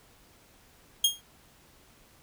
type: tone with exponential decay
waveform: sawtooth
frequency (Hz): 3247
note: G#7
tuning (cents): -40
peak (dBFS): -14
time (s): 1.04-1.21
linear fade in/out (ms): 5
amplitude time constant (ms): 35
effects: pink hiss -59 dBFS RMS until 2.22 s